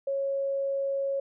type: tone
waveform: sine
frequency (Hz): 550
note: C#5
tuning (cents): -14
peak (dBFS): -26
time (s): 0.07-1.2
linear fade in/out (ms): 5
effects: none